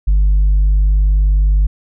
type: tone with tanh clipping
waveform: sine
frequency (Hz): 49.78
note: G1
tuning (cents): +27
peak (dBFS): -9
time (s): 0.07-1.67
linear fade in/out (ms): 10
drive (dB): 1
effects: none